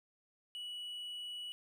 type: tone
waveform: triangle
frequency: 2939 Hz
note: F#7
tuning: 12 cents flat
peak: -40 dBFS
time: 0.55-1.52 s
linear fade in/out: 0 ms
effects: none